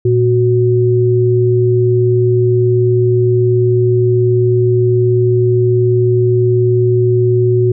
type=tone pair together; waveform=sine; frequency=116.7 / 368.8 Hz; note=A#2 / F#4; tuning=+2 / -6 cents; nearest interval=octave + minor sixth; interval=1992 cents; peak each=-11 dBFS; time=0.05-7.72 s; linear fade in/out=5 ms; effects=none